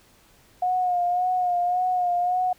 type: tone with vibrato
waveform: sine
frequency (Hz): 720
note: F#5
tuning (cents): -47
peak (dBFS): -20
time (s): 0.62-2.53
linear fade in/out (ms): 5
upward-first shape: sine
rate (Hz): 1.8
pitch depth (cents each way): 38
effects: pink hiss -57 dBFS RMS until 2.58 s